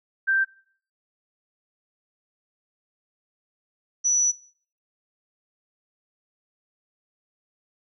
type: tone pair in turn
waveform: sine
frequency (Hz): 1568 / 5920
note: G6 / F#8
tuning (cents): 0 / 0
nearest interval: octave + major seventh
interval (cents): 2300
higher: second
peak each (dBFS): -18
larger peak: neither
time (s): 0.27-0.45 / 4.04-4.32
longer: second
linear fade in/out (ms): 20
effects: noise-tail reverb RT60 0.5 s tail -21 dB re dry